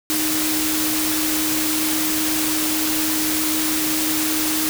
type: tone in noise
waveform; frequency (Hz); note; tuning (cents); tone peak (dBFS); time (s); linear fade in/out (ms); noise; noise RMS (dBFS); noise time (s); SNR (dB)
sine; 311.1; D#4; 0; -23; 0.1-4.69; 0; white; -22; 0.1-4.69; -4
effects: none